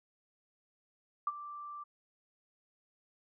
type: tone with ADSR envelope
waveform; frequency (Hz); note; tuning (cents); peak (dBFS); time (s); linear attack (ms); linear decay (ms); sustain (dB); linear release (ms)
sine; 1174.7; D6; 0; -27; 1.27-1.84; 3; 36; -15; 13
effects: none